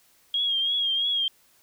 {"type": "tone with vibrato", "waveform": "sine", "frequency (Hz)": 3262, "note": "G#7", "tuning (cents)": -32, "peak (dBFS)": -22, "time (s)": [0.34, 1.28], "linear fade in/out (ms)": 2, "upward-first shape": "triangle", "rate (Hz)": 3, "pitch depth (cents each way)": 62, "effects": ["white hiss -61 dBFS RMS until 1.62 s"]}